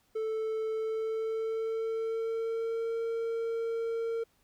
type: tone with pitch glide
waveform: triangle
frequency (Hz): 440 to 457.6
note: A4 to A#4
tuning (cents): 0 to -32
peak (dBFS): -28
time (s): 0.15-4.24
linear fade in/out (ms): 10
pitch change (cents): +68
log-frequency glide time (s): 0.71-2.99
effects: pink hiss -70 dBFS RMS until 4.43 s